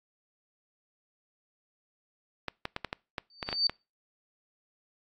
clicks, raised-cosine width 0.3 ms, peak -16 dBFS, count 10, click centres 2.483 / 2.654 / 2.764 / 2.847 / 2.929 / 3.182 / 3.428 / 3.489 / 3.528 / 3.696 s
sine tone with exponential growth, 4587 Hz, D8, 42 cents flat, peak -20 dBFS, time 3.3-3.67 s, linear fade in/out 2 ms, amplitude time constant 79 ms
effects noise-tail reverb RT60 0.3 s tail -26 dB re dry + AAC 48 kbps

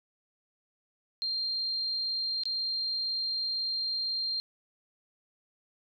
sine tone with dropouts, 4186 Hz, C8, in tune, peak -29 dBFS, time 1.22-4.4 s, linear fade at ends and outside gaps 0 ms, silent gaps 2.435-2.455 s, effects none

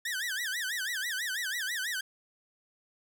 sawtooth tone with vibrato, 1716 Hz, A6, 44 cents flat, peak -28 dBFS, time 0.05-2.01 s, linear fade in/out 5 ms, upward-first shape sine, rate 6.1 Hz, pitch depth 240 cents each way, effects none

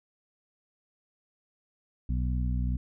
harmonic tone, 61.74 Hz, B1, in tune, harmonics 1 / 2 / 3 / 4, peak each -27 / -33 / -37 / -39 dBFS, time 2.09-2.77 s, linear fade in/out 5 ms, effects none

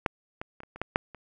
clicks, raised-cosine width 0.5 ms, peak -9 / -20 / -27 / -30 / -28 / -14 / -7 / -29 dBFS, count 8, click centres 0.062 / 0.415 / 0.604 / 0.634 / 0.76 / 0.816 / 0.959 / 1.147 s, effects none

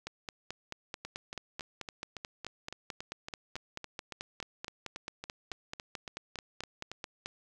two click trains, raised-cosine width 0.2 ms, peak -23 / -21 dBFS, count 22 / 34, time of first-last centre 1.05-6.916 / 0.07-7.26 s, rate 3.58 / 4.59 Hz, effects 10-bit

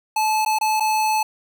square tone with dropouts, 866 Hz, A5, 28 cents flat, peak -18 dBFS, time 0.16-1.23 s, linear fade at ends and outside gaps 5 ms, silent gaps 0.45-0.46 / 0.587-0.611 / 0.799-0.805 s, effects none

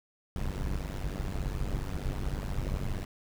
brown noise with amplitude modulation, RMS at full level -29 dBFS, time 0.36-3.05 s, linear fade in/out 2 ms, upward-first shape sine, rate 96.7 Hz, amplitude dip 95%, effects none

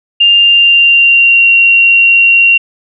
sine tone with pitch glide, 2800 to 2752 Hz, F7 to F7, +4 to -26 cents, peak -3 dBFS, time 0.2-2.58 s, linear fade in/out 10 ms, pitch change -30 cents, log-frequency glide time 0.37-1.5 s, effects none

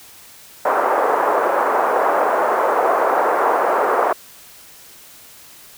pink band-pass noise, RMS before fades -17 dBFS, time 0.65-4.13 s, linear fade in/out 5 ms, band 460 to 1300 Hz, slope 24 dB/octave, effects white hiss -43 dBFS RMS until 5.77 s

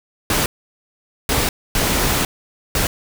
pink noise bursts at uneven times, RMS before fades -18 dBFS, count 4, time 0.3-0.46 / 1.29-1.49 / 1.75-2.25 / 2.75-2.87 s, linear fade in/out 2 ms, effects none

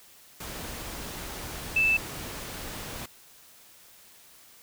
sine tone in noise, 2637 Hz, E7, in tune, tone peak -20 dBFS, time 1.76-1.97 s, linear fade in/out 5 ms, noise pink, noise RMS -38 dBFS, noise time 0.4-3.06 s, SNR +15 dB, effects white hiss -54 dBFS RMS until 4.62 s

